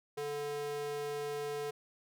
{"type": "tone with high-pass filter", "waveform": "square", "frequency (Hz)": 145.7, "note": "D3", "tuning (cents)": -13, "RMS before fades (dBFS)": -38, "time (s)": [0.17, 1.71], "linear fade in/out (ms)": 10, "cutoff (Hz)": 390, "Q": 2.4, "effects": []}